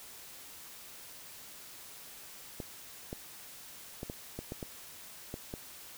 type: clicks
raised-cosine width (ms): 2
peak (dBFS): -25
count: 9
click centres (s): 2.602 / 3.129 / 4.031 / 4.099 / 4.39 / 4.521 / 4.628 / 5.341 / 5.539
effects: white hiss -50 dBFS RMS until 5.97 s